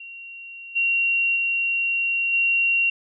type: tone with level steps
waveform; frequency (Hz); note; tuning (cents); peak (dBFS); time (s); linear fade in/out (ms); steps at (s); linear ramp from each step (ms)
sine; 2750; F7; -27; -36 / -18 / -20 / -17; 0-2.9; 5; 0.75 / 1.35 / 2.32; 20
effects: none